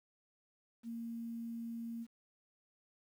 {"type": "tone with quantisation", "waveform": "sine", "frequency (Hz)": 231.2, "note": "A#3", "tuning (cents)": -14, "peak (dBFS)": -40, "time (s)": [0.83, 2.07], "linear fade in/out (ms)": 50, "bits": 11, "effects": []}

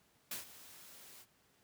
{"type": "noise with ADSR envelope", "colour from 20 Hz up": "white", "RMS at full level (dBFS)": -40, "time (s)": [0.31, 1.26], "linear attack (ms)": 4, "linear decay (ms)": 130, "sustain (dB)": -16, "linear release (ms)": 53, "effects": ["pink hiss -71 dBFS RMS until 1.63 s", "high-pass 80 Hz 12 dB/octave"]}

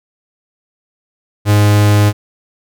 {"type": "tone", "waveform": "45% pulse", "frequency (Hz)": 103.83, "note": "G#2", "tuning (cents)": 0, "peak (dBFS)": -7, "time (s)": [1.45, 2.13], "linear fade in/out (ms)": 50, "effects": []}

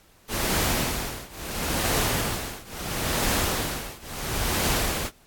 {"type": "noise with tremolo", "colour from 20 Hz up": "pink", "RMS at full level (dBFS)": -23, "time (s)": [0.28, 5.11], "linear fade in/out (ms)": 50, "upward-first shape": "triangle", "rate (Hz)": 0.74, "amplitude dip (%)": 95, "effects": ["pink hiss -57 dBFS RMS until 5.26 s", "AAC 64 kbps"]}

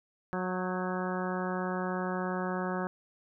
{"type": "harmonic tone with a mistuned harmonic", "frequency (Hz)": 183.2, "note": "F#3", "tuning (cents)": -17, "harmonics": [1, 2, 3, 4, 5, 6, 7, 8, 9], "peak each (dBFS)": [-34, -37, -39, -40, -41, -42, -42, -43, -44], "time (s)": [0.33, 2.87], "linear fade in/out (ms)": 0, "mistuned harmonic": 8, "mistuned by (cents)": 45, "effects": []}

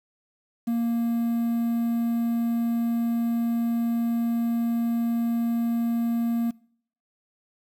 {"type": "tone with quantisation", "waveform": "triangle", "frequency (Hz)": 233.1, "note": "A#3", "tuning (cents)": 0, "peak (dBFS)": -20, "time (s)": [0.67, 6.51], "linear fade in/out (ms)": 10, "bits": 8, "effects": ["noise-tail reverb RT60 0.6 s tail -24 dB re dry"]}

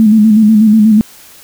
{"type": "tone with vibrato", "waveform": "sine", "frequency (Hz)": 216, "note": "A3", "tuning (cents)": -32, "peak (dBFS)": -3, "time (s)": [0, 1.01], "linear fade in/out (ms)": 0, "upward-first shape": "square", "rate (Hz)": 8.2, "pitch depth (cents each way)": 48, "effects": ["white hiss -38 dBFS RMS until 1.43 s"]}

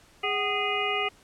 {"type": "harmonic tone with a mistuned harmonic", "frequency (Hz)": 412, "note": "G#4", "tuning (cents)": -14, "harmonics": [1, 2, 3, 5, 6, 7], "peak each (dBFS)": [-32, -32, -32, -32, -32, -32], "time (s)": [0.23, 1.09], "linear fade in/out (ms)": 10, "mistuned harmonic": 2, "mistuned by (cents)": -150, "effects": ["pink hiss -57 dBFS RMS until 1.23 s", "low-pass 10000 Hz 12 dB/octave"]}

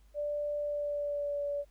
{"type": "tone with pitch glide", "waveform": "sine", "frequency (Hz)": [587.3, 574.5], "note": ["D5", "D5"], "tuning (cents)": [0, -38], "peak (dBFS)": -31, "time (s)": [0.14, 1.65], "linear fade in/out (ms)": 50, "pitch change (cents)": -38, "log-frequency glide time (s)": [0.59, 1.45], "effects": ["added 50 Hz sine -58 dBFS peak until 1.7 s", "pink hiss -71 dBFS RMS until 1.7 s"]}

